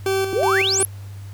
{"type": "tone with tremolo", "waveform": "40% pulse", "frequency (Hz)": 386.3, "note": "G4", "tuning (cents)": -25, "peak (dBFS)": -17, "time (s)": [0.06, 0.83], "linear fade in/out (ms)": 2, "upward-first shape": "square", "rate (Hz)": 2.7, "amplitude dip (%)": 50}
{"type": "exponential sweep", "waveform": "sine", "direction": "up", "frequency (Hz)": [349.2, 11480], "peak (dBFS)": -17, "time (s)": [0.33, 0.85], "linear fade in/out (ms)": 0}
{"effects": ["added 99 Hz sine -32 dBFS peak until 1.33 s", "pink hiss -49 dBFS RMS until 1.33 s"]}